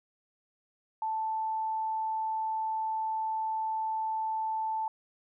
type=tone; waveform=sine; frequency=880 Hz; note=A5; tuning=in tune; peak=-29 dBFS; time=1.02-4.88 s; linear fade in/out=2 ms; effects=none